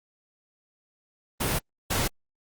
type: noise bursts at uneven times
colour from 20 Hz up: pink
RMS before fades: -26 dBFS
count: 2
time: 1.4-1.59 / 1.9-2.08 s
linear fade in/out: 10 ms
effects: Opus 32 kbps